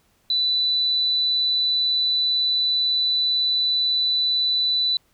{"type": "tone", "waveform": "sine", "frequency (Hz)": 3981, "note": "B7", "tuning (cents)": 13, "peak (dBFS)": -18, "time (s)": [0.3, 4.97], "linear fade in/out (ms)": 2, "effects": ["pink hiss -63 dBFS RMS until 5.13 s"]}